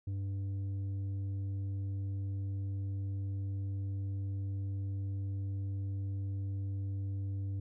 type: tone with tanh clipping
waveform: triangle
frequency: 98 Hz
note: G2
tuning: in tune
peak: -35 dBFS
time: 0.07-7.6 s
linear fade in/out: 5 ms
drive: 10 dB
effects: none